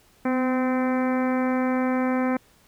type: harmonic tone with a mistuned harmonic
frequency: 257.6 Hz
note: C4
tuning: 27 cents flat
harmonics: 1 / 2 / 3 / 4 / 5 / 6 / 7 / 8 / 9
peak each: -22 / -28 / -32 / -34 / -36 / -38 / -39 / -40 / -41 dBFS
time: 0.25-2.37 s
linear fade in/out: 5 ms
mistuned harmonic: 1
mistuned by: -26 cents
effects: pink hiss -58 dBFS RMS until 2.67 s